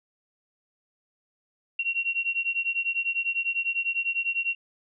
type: beating tone pair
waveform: sine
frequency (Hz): 2737 / 2747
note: F7 / F7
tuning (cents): -36 / -29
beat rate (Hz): 10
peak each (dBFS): -28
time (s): 1.79-4.55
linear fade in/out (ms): 5
effects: none